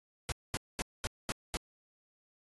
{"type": "noise bursts", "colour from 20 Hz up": "pink", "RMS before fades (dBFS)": -34, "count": 6, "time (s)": [0.29, 1.57], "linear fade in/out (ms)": 0, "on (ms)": 30, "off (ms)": 220, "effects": ["AAC 32 kbps"]}